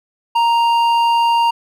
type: tone with hard clipping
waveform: sine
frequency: 932.3 Hz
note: A#5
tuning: in tune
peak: -13 dBFS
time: 0.35-1.51 s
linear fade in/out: 10 ms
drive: 8 dB
effects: none